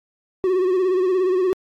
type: tone with vibrato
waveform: triangle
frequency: 370 Hz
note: F#4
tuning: in tune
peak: -14 dBFS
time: 0.44-1.53 s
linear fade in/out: 0 ms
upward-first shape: sine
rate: 17 Hz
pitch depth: 60 cents each way
effects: AAC 48 kbps